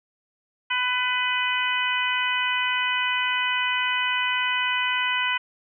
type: harmonic tone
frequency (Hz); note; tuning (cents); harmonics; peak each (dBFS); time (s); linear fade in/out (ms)
499.8; B4; +21; 2 / 3 / 4 / 5 / 6; -28 / -28 / -28 / -28 / -28; 0.7-5.38; 10
effects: none